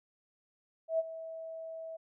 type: tone with ADSR envelope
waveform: sine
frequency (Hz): 650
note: E5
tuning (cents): -24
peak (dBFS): -25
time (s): 0.88-1.97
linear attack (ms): 110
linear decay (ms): 32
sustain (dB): -15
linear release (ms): 12
effects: none